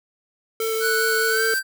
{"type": "tone with vibrato", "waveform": "square", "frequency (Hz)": 445.8, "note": "A4", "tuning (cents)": 23, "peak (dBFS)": -23, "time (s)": [0.6, 1.54], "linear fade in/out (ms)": 2, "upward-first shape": "triangle", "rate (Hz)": 4.9, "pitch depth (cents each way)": 14}
{"type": "noise", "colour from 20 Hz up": "blue", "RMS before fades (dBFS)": -32, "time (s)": [0.6, 1.6], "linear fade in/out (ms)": 20}
{"type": "tone with pitch glide", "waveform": "square", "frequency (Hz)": [1480, 1561.7], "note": ["F#6", "G6"], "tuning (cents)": [0, -7], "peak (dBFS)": -21, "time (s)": [0.8, 1.63], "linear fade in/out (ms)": 50, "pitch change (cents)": 93, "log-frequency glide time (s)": [1.29, 1.41]}
{"effects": []}